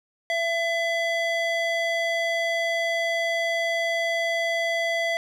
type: tone with band-pass filter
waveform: square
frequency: 670 Hz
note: E5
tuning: 28 cents sharp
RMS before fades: -25 dBFS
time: 0.3-5.17 s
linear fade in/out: 0 ms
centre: 1900 Hz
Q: 1.1
effects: none